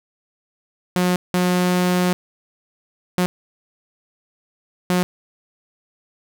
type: tone bursts at uneven times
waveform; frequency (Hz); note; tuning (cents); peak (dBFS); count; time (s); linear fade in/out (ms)
sawtooth; 180.1; F#3; -46; -12; 4; 0.96-1.16 / 1.34-2.13 / 3.18-3.26 / 4.9-5.03; 0
effects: none